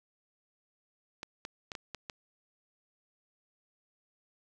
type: clicks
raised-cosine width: 0.2 ms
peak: -22 dBFS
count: 6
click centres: 1.231 / 1.451 / 1.718 / 1.752 / 1.947 / 2.098 s
effects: none